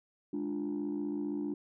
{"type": "chord", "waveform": "sine", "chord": "D diminished", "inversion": "second", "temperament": "equal", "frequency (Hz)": [207.7, 293.7, 349.2], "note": ["Ab3", "D4", "F4"], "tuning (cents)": [0, 0, 0], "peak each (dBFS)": [-38, -33, -38], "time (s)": [0.33, 1.54], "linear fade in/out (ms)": 5, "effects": ["tanh soft clip ceiling -28 dBFS"]}